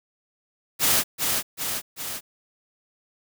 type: noise with echo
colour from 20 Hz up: white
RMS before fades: -20 dBFS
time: 0.79-1.04 s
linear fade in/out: 50 ms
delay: 390 ms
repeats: 3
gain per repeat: -4 dB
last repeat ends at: 2.21 s
effects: none